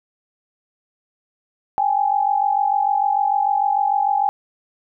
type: tone pair together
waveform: sine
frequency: 797 / 843.7 Hz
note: G5 / G#5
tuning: +28 / +27 cents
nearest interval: minor second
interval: 99 cents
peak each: -18 / -19 dBFS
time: 1.78-4.29 s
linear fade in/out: 0 ms
effects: none